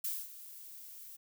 violet noise with ADSR envelope, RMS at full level -35 dBFS, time 0.04-1.17 s, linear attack 5 ms, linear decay 230 ms, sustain -15 dB, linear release 19 ms, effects none

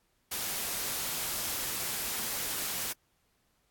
white noise, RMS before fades -34 dBFS, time 0.31-2.93 s, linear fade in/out 10 ms, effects pink hiss -73 dBFS RMS until 3.7 s + AAC 64 kbps

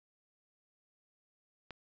click, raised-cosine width 0.3 ms, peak -28 dBFS, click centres 1.707 s, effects resampled to 16000 Hz

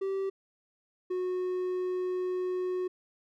triangle tone pair in turn, 387.6 / 365.8 Hz, G4 / F#4, -20 / -20 cents, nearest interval minor second, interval 100 cents, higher first, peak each -27 dBFS, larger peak neither, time 0.01-0.3 / 1.1-2.88 s, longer second, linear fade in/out 10 ms, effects none

